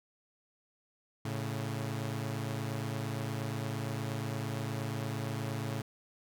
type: tone pair together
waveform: sawtooth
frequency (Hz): 110 / 138.59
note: A2 / C#3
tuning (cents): 0 / 0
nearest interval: major third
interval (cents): 400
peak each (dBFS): -32 / -34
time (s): 1.25-5.82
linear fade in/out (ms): 5
effects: none